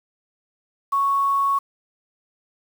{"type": "tone with quantisation", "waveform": "sine", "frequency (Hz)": 1108.7, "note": "C#6", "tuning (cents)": 0, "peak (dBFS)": -17, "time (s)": [0.92, 1.59], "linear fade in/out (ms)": 10, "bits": 7, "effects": []}